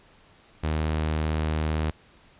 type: tone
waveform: sawtooth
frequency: 77.78 Hz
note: D#2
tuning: in tune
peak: -20 dBFS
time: 0.63-1.91 s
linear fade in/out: 10 ms
effects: pink hiss -56 dBFS RMS until 2.39 s + resampled to 8000 Hz